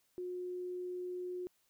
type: tone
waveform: sine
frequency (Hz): 360.8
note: F#4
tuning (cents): -44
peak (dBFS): -38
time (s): 0.18-1.47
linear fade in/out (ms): 0
effects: white hiss -75 dBFS RMS until 1.69 s